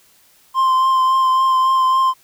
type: tone with vibrato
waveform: triangle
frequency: 1046.5 Hz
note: C6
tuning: in tune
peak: -10 dBFS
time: 0.54-2.14 s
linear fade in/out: 50 ms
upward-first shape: triangle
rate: 3.6 Hz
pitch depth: 20 cents each way
effects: white hiss -53 dBFS RMS until 2.23 s